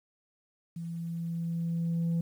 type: tone with level ramp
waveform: sine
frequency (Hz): 167.7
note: E3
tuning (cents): +30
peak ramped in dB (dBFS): -35 to -23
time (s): 0.76-2.21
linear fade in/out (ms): 5
effects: tanh soft clip ceiling -25 dBFS + 10-bit